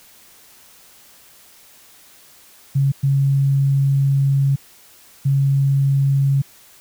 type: tone bursts at uneven times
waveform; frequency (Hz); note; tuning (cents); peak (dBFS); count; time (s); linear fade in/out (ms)
sine; 137.9; C#3; -9; -13; 3; 2.75-2.92 / 3.03-4.56 / 5.25-6.42; 10
effects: white hiss -48 dBFS RMS until 6.8 s